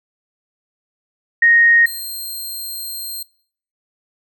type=tone pair in turn; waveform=sine / 10% pulse; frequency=1864.7 / 4186 Hz; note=A#6 / C8; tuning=0 / 0 cents; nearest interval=octave + major second; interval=1400 cents; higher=second; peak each=-8 / -19 dBFS; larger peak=first; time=1.42-1.86 / 1.86-3.23 s; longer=second; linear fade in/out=5 ms; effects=noise-tail reverb RT60 0.6 s tail -24 dB re dry

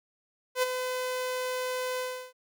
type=tone with ADSR envelope; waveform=sawtooth; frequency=507 Hz; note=B4; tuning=45 cents sharp; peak=-18 dBFS; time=0.55-2.33 s; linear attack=76 ms; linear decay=21 ms; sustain=-8 dB; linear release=340 ms; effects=none

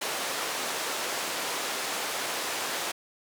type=band-pass noise; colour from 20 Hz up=pink; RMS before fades=-32 dBFS; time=0.01-2.92 s; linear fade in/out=10 ms; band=480 to 11000 Hz; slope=12 dB/octave; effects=none

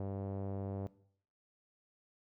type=tone with low-pass filter; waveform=sawtooth; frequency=98 Hz; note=G2; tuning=in tune; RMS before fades=-40 dBFS; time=0-0.87 s; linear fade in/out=0 ms; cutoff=610 Hz; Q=1.7; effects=noise-tail reverb RT60 0.6 s tail -18 dB re dry

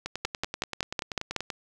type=two click trains; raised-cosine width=0.2 ms; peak=-15 / -10 dBFS; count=16 / 7; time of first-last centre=0.06-1.502 / 0.25-1.363 s; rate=10.4 / 5.39 Hz; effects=none

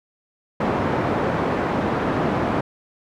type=band-pass noise; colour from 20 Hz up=pink; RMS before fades=-22 dBFS; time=0.6-2.61 s; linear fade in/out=5 ms; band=140 to 1200 Hz; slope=12 dB/octave; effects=none

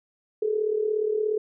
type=tone with amplitude modulation; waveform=sine; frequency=428.1 Hz; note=A4; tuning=47 cents flat; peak=-19 dBFS; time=0.42-1.38 s; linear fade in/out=5 ms; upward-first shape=sine; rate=37 Hz; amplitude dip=70%; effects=none

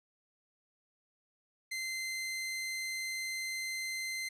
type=tone; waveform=sawtooth; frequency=2073 Hz; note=C7; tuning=17 cents flat; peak=-32 dBFS; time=1.71-4.29 s; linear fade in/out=10 ms; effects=low-pass 11000 Hz 12 dB/octave

